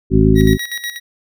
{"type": "harmonic tone", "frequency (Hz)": 53.4, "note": "G#1", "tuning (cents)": 49, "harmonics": [1, 2, 3, 4, 5, 7], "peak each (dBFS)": [-15, -15, -15, -15, -15, -15], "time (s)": [0.1, 0.58], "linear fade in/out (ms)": 50}
{"type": "tone with tremolo", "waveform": "25% pulse", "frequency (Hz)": 1910, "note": "A#6", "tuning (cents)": 42, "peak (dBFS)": -17, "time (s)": [0.35, 1], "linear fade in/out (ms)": 50, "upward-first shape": "square", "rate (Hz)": 8.2, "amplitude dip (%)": 70}
{"effects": []}